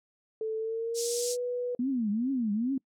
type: tone with pitch glide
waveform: sine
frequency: 440 to 491 Hz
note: A4 to B4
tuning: 0 to -10 cents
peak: -29 dBFS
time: 0.41-1.75 s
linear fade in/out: 2 ms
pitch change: +190 cents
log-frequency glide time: 0.57-1.34 s
type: band-pass noise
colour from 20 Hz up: pink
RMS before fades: -35 dBFS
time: 0.94-1.37 s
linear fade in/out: 50 ms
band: 5200 to 9100 Hz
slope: 24 dB/octave
type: tone with vibrato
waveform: sine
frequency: 235.9 Hz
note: A#3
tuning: 21 cents sharp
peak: -26 dBFS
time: 1.79-2.78 s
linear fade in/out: 5 ms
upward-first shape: triangle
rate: 2.4 Hz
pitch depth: 290 cents each way
effects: noise-tail reverb RT60 0.1 s tail -25 dB re dry